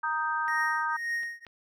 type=chord; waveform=sine; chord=Eb major; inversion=second; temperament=equal; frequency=932.3 / 1244.5 / 1568 Hz; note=Bb5 / Eb6 / G6; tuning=0 / 0 / 0 cents; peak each=-31 dBFS; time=0.03-0.97 s; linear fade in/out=10 ms
type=tone with tremolo; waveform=triangle; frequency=1864.7 Hz; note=A#6; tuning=in tune; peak=-25 dBFS; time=0.48-1.45 s; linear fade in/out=0 ms; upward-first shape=triangle; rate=1.9 Hz; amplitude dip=100%
type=clicks; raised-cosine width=0.3 ms; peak=-35 dBFS; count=2; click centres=1.233 / 1.467 s
effects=none